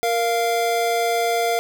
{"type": "tone pair together", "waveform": "square", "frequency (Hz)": [466.2, 694.5], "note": ["A#4", "F5"], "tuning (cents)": [0, -10], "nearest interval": "perfect fifth", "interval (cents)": 690, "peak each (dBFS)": [-23, -21], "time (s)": [0.03, 1.59], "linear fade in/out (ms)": 0, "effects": []}